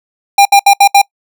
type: tone bursts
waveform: square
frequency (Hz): 801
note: G5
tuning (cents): +37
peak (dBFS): -3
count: 5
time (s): 0.38-1.017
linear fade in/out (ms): 5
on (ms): 73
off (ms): 68
effects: noise-tail reverb RT60 0.1 s tail -25 dB re dry